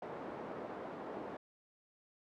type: band-pass noise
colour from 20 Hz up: pink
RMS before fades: -45 dBFS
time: 0.02-1.37 s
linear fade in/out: 5 ms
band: 310 to 880 Hz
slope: 12 dB/octave
effects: none